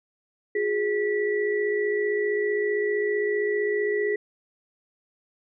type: tone cluster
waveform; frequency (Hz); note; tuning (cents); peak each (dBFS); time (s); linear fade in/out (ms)
sine; 360.8 / 416.2 / 1953; F#4 / G#4 / B6; -44 / +4 / -20; -32 / -23 / -30; 0.55-4.16; 5
effects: none